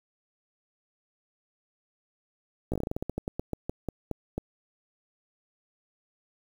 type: slowing click train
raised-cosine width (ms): 2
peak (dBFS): -17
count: 19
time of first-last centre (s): 2.72-4.38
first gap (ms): 16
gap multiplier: 1.18
effects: 8-bit